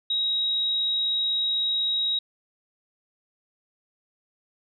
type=tone; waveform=sine; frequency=3811 Hz; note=A#7; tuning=38 cents sharp; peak=-22 dBFS; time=0.1-2.19 s; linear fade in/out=5 ms; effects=none